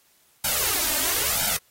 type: noise with flanger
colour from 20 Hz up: white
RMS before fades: -24 dBFS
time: 0.44-1.57 s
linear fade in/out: 5 ms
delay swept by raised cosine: 1.3 to 3.3 ms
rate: 1 Hz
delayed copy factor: +0.8
effects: white hiss -61 dBFS RMS until 1.7 s + AAC 48 kbps